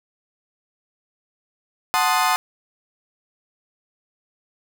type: chord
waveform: 35% pulse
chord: F# diminished seventh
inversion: none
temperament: equal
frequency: 740 / 880 / 1046.5 / 1244.5 Hz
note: F#5 / A5 / C6 / Eb6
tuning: 0 / 0 / 0 / 0 cents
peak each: -21 dBFS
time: 1.94-2.36 s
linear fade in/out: 0 ms
effects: none